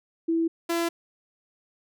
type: tone pair in turn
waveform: sine / sawtooth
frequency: 329.6 / 337.7 Hz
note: E4 / E4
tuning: 0 / +42 cents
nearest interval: unison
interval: 42 cents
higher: second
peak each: -21 / -20 dBFS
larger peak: second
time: 0.28-0.48 / 0.69-0.89 s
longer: neither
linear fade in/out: 10 ms
effects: none